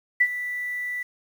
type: tone with ADSR envelope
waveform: sine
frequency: 1973 Hz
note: B6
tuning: 2 cents flat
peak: -13 dBFS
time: 0.2-1.03 s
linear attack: 11 ms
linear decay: 59 ms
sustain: -14 dB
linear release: 7 ms
effects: 8-bit